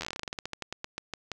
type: slowing click train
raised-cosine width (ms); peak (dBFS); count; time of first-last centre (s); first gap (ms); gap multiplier
0.2; -17; 22; 0.01-1.317; 11; 1.15
effects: none